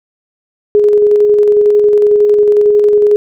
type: tone with tremolo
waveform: sine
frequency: 416.2 Hz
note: G#4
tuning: 4 cents sharp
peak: -4 dBFS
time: 0.75-3.16 s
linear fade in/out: 0 ms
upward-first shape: square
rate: 11 Hz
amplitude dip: 25%
effects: none